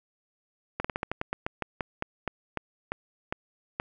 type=slowing click train; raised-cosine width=0.5 ms; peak=-14 dBFS; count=17; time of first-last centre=0.8-3.799 s; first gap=45 ms; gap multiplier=1.17; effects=none